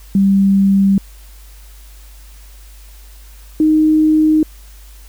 sine tone pair in turn, 196 / 310.5 Hz, G3 / D#4, 0 / -3 cents, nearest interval minor sixth, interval 797 cents, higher second, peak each -8 dBFS, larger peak neither, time 0.15-0.98 / 3.6-4.43 s, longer neither, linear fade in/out 2 ms, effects added 50 Hz sine -36 dBFS peak until 5.08 s + white hiss -46 dBFS RMS until 5.08 s

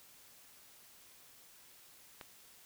click, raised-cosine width 0.3 ms, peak -30 dBFS, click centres 2.212 s, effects white hiss -60 dBFS RMS until 2.65 s

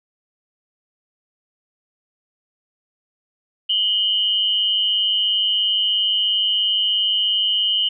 sine tone pair together, 2900 / 3103 Hz, F#7 / G7, -35 / -18 cents, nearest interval minor second, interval 117 cents, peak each -19 dBFS, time 3.69-7.89 s, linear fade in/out 10 ms, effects none

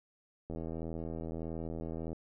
click train, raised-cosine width 2 ms, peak -27 dBFS, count 134, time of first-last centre 0.5-2.13 s, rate 81.6 Hz, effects none

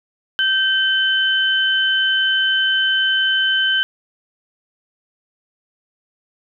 sine tone pair together, 1557 / 3053 Hz, G6 / G7, -12 / -46 cents, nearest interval octave, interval 1166 cents, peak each -17 dBFS, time 0.39-3.83 s, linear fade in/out 0 ms, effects none

